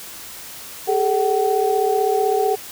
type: tone cluster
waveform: sine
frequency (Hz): 401.8 / 437.6 / 757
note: G4 / A4 / F#5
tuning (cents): +43 / -9 / +39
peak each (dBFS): -20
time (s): 0.87-2.56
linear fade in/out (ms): 20
effects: white hiss -36 dBFS RMS until 2.71 s